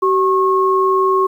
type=tone pair together; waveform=sine; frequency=381.1 / 1088 Hz; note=G4 / C#6; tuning=-49 / -33 cents; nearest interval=octave + tritone; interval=1816 cents; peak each=-14 dBFS; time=0.02-1.27 s; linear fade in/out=10 ms; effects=8-bit